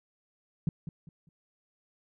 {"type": "tone with echo", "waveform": "sine", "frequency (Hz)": 158.9, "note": "D#3", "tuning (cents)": 37, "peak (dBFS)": -23, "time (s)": [0.67, 0.69], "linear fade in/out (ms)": 2, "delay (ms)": 200, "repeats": 3, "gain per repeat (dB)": -11, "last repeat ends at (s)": 1.29, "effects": []}